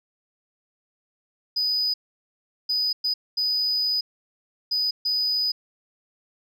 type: tone bursts at uneven times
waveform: sine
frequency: 4978 Hz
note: D#8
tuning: in tune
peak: -19 dBFS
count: 6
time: 1.56-1.94 / 2.69-2.93 / 3.04-3.14 / 3.37-4.01 / 4.71-4.91 / 5.05-5.52 s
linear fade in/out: 10 ms
effects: tanh soft clip ceiling -19 dBFS